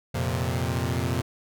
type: chord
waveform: sawtooth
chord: F suspended fourth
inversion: none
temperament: equal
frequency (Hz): 87.31 / 116.54 / 130.81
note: F2 / Bb2 / C3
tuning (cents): 0 / 0 / 0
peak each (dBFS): -25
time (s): 0.14-1.22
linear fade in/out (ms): 10
effects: none